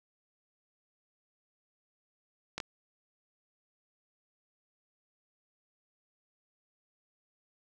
clicks, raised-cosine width 0.2 ms, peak -18 dBFS, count 2, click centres 2.58 / 2.602 s, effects none

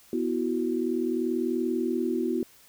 sine chord, B suspended fourth, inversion none, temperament equal, 246.9 / 329.6 / 370 Hz, B3 / E4 / F#4, 0 / 0 / 0 cents, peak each -29 dBFS, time 0.13-2.43 s, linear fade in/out 2 ms, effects white hiss -56 dBFS RMS until 2.68 s

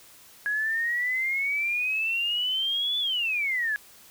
sine exponential two-way sweep, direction up then down, 1661.2 to 3491 to 1661.2 Hz, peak -24 dBFS, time 0.46-3.76 s, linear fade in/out 0 ms, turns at 2.99 s, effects white hiss -52 dBFS RMS until 4.1 s

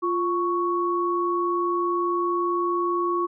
sine tone pair together, 349 / 1111.2 Hz, F4 / C#6, -1 / +4 cents, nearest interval octave + minor sixth, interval 2005 cents, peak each -24 dBFS, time 0.02-3.27 s, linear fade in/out 20 ms, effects none

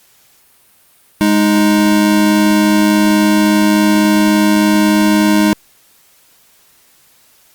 square tone pair together, 207.6 / 311.1 Hz, G#3 / D#4, 0 / 0 cents, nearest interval perfect fifth, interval 700 cents, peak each -12 dBFS, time 1.21-5.53 s, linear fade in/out 0 ms, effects white hiss -50 dBFS RMS until 7.54 s + Opus 48 kbps

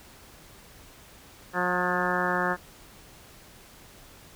harmonic tone with a mistuned harmonic, 179.8 Hz, F#3, 49 cents flat, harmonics 1 / 2 / 3 / 4 / 5 / 6 / 7 / 8 / 9 / 10, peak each -33 / -33 / -33 / -33 / -33 / -33 / -33 / -33 / -33 / -33 dBFS, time 1.53-2.57 s, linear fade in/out 50 ms, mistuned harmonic 10, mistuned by -44 cents, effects pink hiss -51 dBFS RMS until 4.35 s

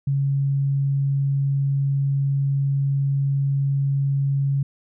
sine tone, 138.6 Hz, C#3, in tune, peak -18 dBFS, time 0.07-4.63 s, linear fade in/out 5 ms, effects none

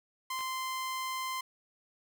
sawtooth tone, 1040 Hz, C6, 11 cents flat, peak -30 dBFS, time 0.3-1.41 s, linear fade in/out 5 ms
clicks, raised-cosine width 0.3 ms, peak -32 dBFS, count 2, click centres 0.391 / 0.408 s
effects none

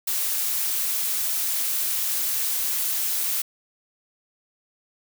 blue noise, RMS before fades -25 dBFS, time 0.07-3.42 s, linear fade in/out 5 ms, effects none

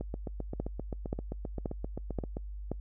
two click trains, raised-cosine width 2 ms, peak -19 / -23 dBFS, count 5 / 19, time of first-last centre 0.6-2.716 / 0.01-2.369 s, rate 1.89 / 7.63 Hz, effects noise-tail reverb RT60 0.1 s tail -26 dB re dry + added 50 Hz sine -38 dBFS peak until 2.8 s

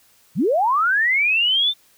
sine linear sweep, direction up, 116.9 to 3616 Hz, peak -15 dBFS, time 0.35-1.74 s, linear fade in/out 50 ms, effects white hiss -56 dBFS RMS until 1.97 s

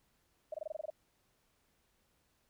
sine tone bursts, 622.3 Hz, D#5, in tune, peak -36 dBFS, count 9, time 0.52-0.902 s, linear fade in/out 5 ms, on 22 ms, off 23 ms, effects pink hiss -75 dBFS RMS until 2.49 s

